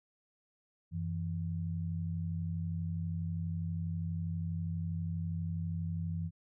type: tone pair together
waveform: sine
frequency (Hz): 92.5 / 164.82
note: F#2 / E3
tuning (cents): 0 / 0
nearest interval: minor seventh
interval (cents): 1000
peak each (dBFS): -36 / -36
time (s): 0.91-6.31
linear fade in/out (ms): 50
effects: none